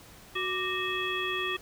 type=harmonic tone with a mistuned harmonic; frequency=370 Hz; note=F#4; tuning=in tune; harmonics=1 / 3 / 5 / 7 / 9; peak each=-35 / -35 / -35 / -35 / -35 dBFS; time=0.35-1.57 s; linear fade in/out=10 ms; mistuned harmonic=3; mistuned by=+100 cents; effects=pink hiss -52 dBFS RMS until 1.61 s